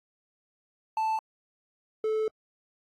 triangle tone pair in turn, 880 / 435.6 Hz, A5 / A4, 0 / -17 cents, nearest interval octave, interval 1217 cents, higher first, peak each -23 dBFS, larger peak neither, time 0.97-1.19 / 2.04-2.28 s, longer second, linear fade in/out 2 ms, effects AAC 48 kbps

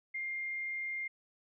sine tone, 2113 Hz, C7, 16 cents sharp, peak -35 dBFS, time 0.14-1.08 s, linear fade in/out 10 ms, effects none

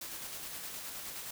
white noise with tremolo, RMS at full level -42 dBFS, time 0.01-1.31 s, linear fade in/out 5 ms, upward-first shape square, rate 9.6 Hz, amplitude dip 25%, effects none

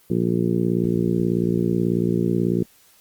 harmonic tone, 58.27 Hz, A#1, in tune, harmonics 2 / 3 / 4 / 5 / 6 / 7 / 8, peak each -27 / -22 / -25 / -32 / -24 / -28 / -35 dBFS, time 0.1-2.63 s, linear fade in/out 5 ms, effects white hiss -55 dBFS RMS until 3 s + Opus 24 kbps

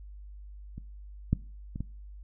clicks, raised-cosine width 5 ms, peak -28 / -11 / -24 / -21 dBFS, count 4, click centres 0.78 / 1.33 / 1.759 / 1.806 s, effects noise-tail reverb RT60 0.4 s tail -21 dB re dry + added 50 Hz sine -43 dBFS peak until 2.23 s

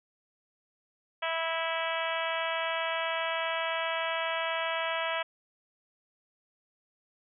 harmonic tone, 327.6 Hz, E4, 11 cents flat, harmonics 2 / 3 / 4 / 5 / 6 / 7 / 8 / 9 / 10, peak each -34 / -36 / -37 / -38 / -39 / -39 / -40 / -41 / -41 dBFS, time 1.22-5.23 s, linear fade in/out 10 ms, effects none

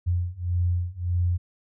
sine beating tone pair, 87.31 / 89.01 Hz, F2 / F2, 0 / +33 cents, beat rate 1.7 Hz, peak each -26 / -25 dBFS, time 0.06-1.38 s, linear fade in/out 20 ms, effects none

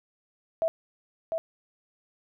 sine tone with echo, 653 Hz, E5, 17 cents flat, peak -22 dBFS, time 0.62-0.68 s, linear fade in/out 0 ms, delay 700 ms, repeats 1, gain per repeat -4 dB, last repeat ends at 1.38 s, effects none

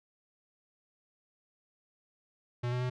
square tone with pitch steps, 121.6 / 124.4 / 125.8 Hz, B2 / B2 / B2, -26 / +13 / +32 cents, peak -31 dBFS, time 2.63-2.9 s, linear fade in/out 10 ms, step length 90 ms, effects low-pass 4000 Hz 12 dB/octave

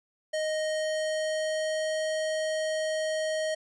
square tone with pitch glide, 622.3 to 627 Hz, D#5 to D#5, 0 to +13 cents, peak -28 dBFS, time 0.33-3.55 s, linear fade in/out 10 ms, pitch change +13 cents, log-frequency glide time 0.66-2.05 s, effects resampled to 22050 Hz

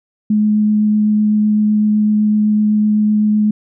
sine tone with vibrato, 211.8 Hz, G#3, 34 cents sharp, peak -10 dBFS, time 0.3-3.51 s, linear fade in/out 5 ms, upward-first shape triangle, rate 7.9 Hz, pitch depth 9 cents each way, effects none

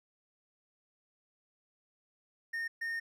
triangle tone bursts at uneven times, 1835 Hz, A#6, 28 cents flat, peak -32 dBFS, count 2, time 2.53-2.68 / 2.81-3 s, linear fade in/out 10 ms, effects none

